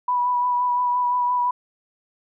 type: tone with vibrato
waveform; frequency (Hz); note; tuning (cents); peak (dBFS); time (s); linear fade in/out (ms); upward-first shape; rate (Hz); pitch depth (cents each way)
sine; 983; B5; -8; -18; 0.08-1.51; 5; sine; 5.8; 19
effects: none